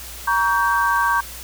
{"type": "chord", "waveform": "sine", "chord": "G diminished", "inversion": "first", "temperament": "just", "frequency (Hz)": [940.8, 1128.9, 1568], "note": ["Bb5", "Db6", "G6"], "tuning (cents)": [16, 31, 0], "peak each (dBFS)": -20, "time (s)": [0.27, 1.21], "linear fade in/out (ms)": 10, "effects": ["added 60 Hz sine -39 dBFS peak until 1.43 s", "white hiss -36 dBFS RMS until 1.43 s"]}